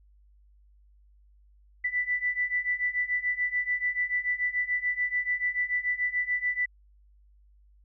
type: beating tone pair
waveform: sine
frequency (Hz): 1976 / 1982.9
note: B6 / B6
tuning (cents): 0 / +6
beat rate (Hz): 6.9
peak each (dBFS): -30 / -28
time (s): 1.84-6.66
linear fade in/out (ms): 10
effects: added 50 Hz sine -56 dBFS peak until 7.84 s